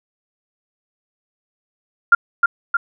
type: tone with echo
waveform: sine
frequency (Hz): 1396.9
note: F6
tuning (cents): 0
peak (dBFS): -5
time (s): 2.12-2.15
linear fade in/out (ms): 5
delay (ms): 310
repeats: 2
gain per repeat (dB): -4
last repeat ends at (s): 2.77
effects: none